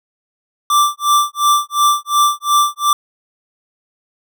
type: tone with tremolo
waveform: square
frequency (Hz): 1174.7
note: D6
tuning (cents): 0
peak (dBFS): -9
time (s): 0.7-2.93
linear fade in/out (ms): 2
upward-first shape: sine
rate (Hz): 2.8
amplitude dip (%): 100
effects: none